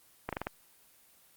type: slowing click train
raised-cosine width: 0.5 ms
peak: -18 dBFS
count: 5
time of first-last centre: 0.29-0.469 s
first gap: 37 ms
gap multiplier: 1.13
effects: white hiss -62 dBFS RMS until 1.36 s + Opus 24 kbps